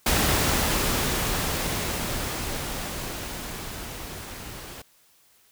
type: noise with level ramp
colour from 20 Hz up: pink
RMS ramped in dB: -21 to -40 dBFS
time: 0.06-4.82 s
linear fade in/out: 5 ms
effects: white hiss -60 dBFS RMS until 5.51 s

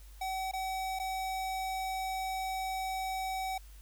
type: tone with dropouts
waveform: square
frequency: 760 Hz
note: F#5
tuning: 46 cents sharp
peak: -34 dBFS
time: 0.21-3.58 s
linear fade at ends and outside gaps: 5 ms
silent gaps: 0.514-0.534 / 0.99-0.997 s
effects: added 50 Hz sine -49 dBFS peak until 3.81 s + white hiss -61 dBFS RMS until 3.81 s

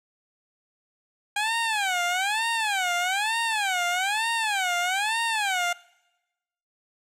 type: tone with vibrato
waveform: 15% pulse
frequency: 805 Hz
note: G5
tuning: 46 cents sharp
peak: -17 dBFS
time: 1.36-5.73 s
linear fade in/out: 5 ms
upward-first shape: sine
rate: 1.1 Hz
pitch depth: 240 cents each way
effects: noise-tail reverb RT60 1.0 s tail -23 dB re dry + low-pass 10000 Hz 12 dB/octave

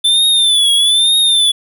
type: tone with vibrato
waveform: square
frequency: 3520 Hz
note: A7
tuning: in tune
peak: -9 dBFS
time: 0.04-1.52 s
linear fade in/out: 10 ms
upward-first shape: triangle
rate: 1.1 Hz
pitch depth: 110 cents each way
effects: none

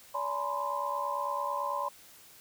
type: tone cluster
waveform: sine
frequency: 572 / 846 / 969 / 1038 Hz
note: D5 / G#5 / B5 / C6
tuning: -46 / +32 / -33 / -14 cents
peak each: -37 / -40 / -36 / -33 dBFS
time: 0.14-1.89 s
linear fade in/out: 10 ms
effects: white hiss -55 dBFS RMS until 2.4 s

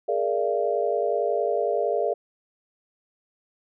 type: chord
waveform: sine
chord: Bb dominant seventh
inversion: third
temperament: equal with one note detuned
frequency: 415.3 / 466.2 / 587.3 / 682.9 Hz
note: Ab4 / Bb4 / D5 / F5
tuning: 0 / 0 / 0 / -39 cents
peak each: -27 dBFS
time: 0.08-2.14 s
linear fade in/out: 10 ms
effects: none

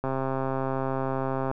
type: click train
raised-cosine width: 1 ms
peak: -15 dBFS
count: 197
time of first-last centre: 0.04-1.514 s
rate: 133 Hz
effects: none

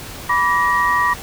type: tone cluster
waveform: sine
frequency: 983 / 1159 / 1886 Hz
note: B5 / D6 / A#6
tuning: -8 / -23 / +20 cents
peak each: -18 dBFS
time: 0.29-1.14 s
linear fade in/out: 10 ms
effects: pink hiss -33 dBFS RMS until 1.22 s

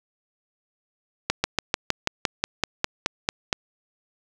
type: slowing click train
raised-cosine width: 0.2 ms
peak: -3 dBFS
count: 13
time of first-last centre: 1.3-3.528 s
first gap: 140 ms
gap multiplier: 1.05
effects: none

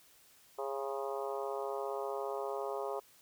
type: harmonic tone with a mistuned harmonic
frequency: 137.3 Hz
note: C#3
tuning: 16 cents flat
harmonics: 3 / 4 / 5 / 6 / 7 / 8 / 9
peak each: -39 / -41 / -43 / -45 / -46 / -47 / -48 dBFS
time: 0.58-3 s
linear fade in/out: 10 ms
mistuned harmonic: 8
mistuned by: -40 cents
effects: white hiss -63 dBFS RMS until 3.21 s

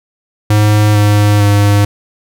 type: tone with pitch steps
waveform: square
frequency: 105.4 / 103.77 / 102.16 Hz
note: G#2 / G#2 / G#2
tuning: +26 / -1 / -28 cents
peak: -7 dBFS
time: 0.5-1.85 s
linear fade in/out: 5 ms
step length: 450 ms
effects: none

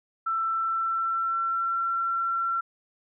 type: tone with pitch glide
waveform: sine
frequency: 1334 to 1357.3 Hz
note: E6 to F6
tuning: +20 to -50 cents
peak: -24 dBFS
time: 0.26-2.61 s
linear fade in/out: 10 ms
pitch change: +30 cents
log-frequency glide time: 0.5-1.8 s
effects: none

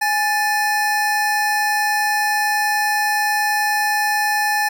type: tone pair together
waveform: square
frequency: 830.6 / 1760 Hz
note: G#5 / A6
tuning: 0 / 0 cents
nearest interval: octave + minor second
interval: 1300 cents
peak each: -20 dBFS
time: 0.01-4.69 s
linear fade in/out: 10 ms
effects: none

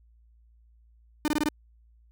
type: tone bursts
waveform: 45% pulse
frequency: 301.1 Hz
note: D4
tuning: 43 cents sharp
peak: -23 dBFS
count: 5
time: 1.25-1.487 s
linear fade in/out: 0 ms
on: 29 ms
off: 23 ms
effects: added 57 Hz sine -56 dBFS peak until 2.11 s

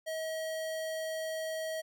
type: tone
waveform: square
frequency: 638 Hz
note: D#5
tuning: 43 cents sharp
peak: -35 dBFS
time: 0.06-1.82 s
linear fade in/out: 20 ms
effects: none

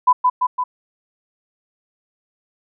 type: tone with echo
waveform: sine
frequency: 1000 Hz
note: B5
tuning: 21 cents sharp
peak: -8 dBFS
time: 0.07-0.13 s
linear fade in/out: 10 ms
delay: 170 ms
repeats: 3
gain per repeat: -3 dB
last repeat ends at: 0.64 s
effects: none

